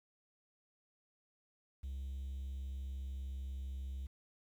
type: tone with pitch glide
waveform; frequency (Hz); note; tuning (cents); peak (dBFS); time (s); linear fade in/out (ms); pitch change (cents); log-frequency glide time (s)
triangle; 67.1 to 66.48; C2 to C2; +44 to +28; -37; 1.83-4.07; 10; -16; 2.12-3.36
effects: tanh soft clip ceiling -34 dBFS + 11-bit